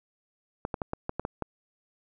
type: clicks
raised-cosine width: 1 ms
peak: -16 dBFS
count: 8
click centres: 0.651 / 0.742 / 0.818 / 0.934 / 1.094 / 1.196 / 1.251 / 1.423 s
effects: none